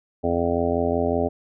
harmonic tone, 85.4 Hz, F2, 38 cents flat, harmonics 1 / 2 / 3 / 4 / 5 / 6 / 7 / 8 / 9, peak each -29 / -34 / -26 / -31 / -25 / -35 / -26 / -30 / -31 dBFS, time 0.23-1.29 s, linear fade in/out 20 ms, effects none

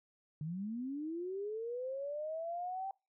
sine linear sweep, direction up, 145.7 to 784 Hz, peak -37 dBFS, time 0.41-2.91 s, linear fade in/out 2 ms, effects noise-tail reverb RT60 0.3 s tail -25 dB re dry

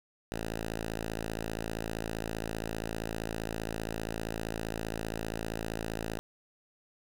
5% pulse tone, 55.2 Hz, A1, 6 cents sharp, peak -23 dBFS, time 0.32-6.19 s, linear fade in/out 0 ms, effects none

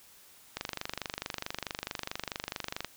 click train, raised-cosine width 0.2 ms, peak -16 dBFS, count 57, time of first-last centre 0.57-2.846 s, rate 24.6 Hz, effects white hiss -57 dBFS RMS until 2.96 s

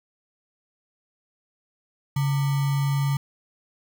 sine tone with sample-and-hold, 139.7 Hz, C#3, 14 cents sharp, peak -20 dBFS, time 2.16-3.17 s, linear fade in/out 5 ms, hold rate 1050 Hz, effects none

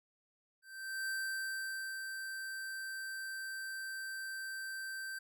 square tone with ADSR envelope, 1559 Hz, G6, 10 cents flat, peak -36 dBFS, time 0.62-5.19 s, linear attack 460 ms, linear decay 910 ms, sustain -5 dB, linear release 9 ms, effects none

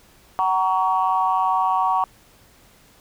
sine tone cluster, 753 / 937 / 1124 Hz, F#5 / A#5 / C#6, +30 / +9 / +24 cents, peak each -21 dBFS, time 0.39-2.04 s, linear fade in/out 0 ms, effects tanh soft clip ceiling -8 dBFS + pink hiss -53 dBFS RMS until 3 s

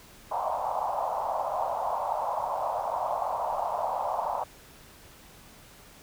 white band-pass noise, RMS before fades -30 dBFS, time 0.31-4.44 s, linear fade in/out 5 ms, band 600 to 1000 Hz, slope 48 dB/octave, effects pink hiss -52 dBFS RMS until 6.02 s

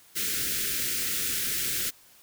white band-stop noise, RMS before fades -29 dBFS, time 0.15-1.91 s, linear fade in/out 20 ms, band 480 to 1400 Hz, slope 48 dB/octave, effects white hiss -56 dBFS RMS until 2.22 s

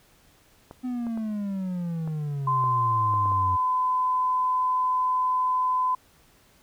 clicks, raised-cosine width 1 ms, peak -27 dBFS, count 8, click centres 0.711 / 1.068 / 1.175 / 2.076 / 2.639 / 3.138 / 3.258 / 3.319 s
triangle exponential sweep, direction down, 255.5 to 89.3 Hz, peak -25 dBFS, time 0.83-3.57 s, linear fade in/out 20 ms
sine tone with pitch glide, 1033 to 1014.1 Hz, C6 to B5, -22 to +46 cents, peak -21 dBFS, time 2.47-5.95 s, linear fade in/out 5 ms, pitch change -32 cents, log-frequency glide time 3.32-3.51 s
effects pink hiss -59 dBFS RMS until 6.62 s

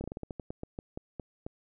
slowing click train, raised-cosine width 2 ms, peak -24 dBFS, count 14, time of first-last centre 0.01-1.465 s, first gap 30 ms, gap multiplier 1.2, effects none

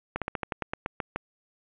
slowing click train, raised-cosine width 0.5 ms, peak -14 dBFS, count 11, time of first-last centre 0.16-1.16 s, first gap 57 ms, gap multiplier 1.12, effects resampled to 8000 Hz + 9-bit

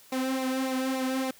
sawtooth tone with flanger, 261.6 Hz, C4, in tune, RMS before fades -29 dBFS, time 0.12-1.31 s, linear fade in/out 5 ms, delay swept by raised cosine 0.61 to 2.91 ms, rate 3.5 Hz, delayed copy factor -0.7, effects white hiss -55 dBFS RMS until 1.39 s

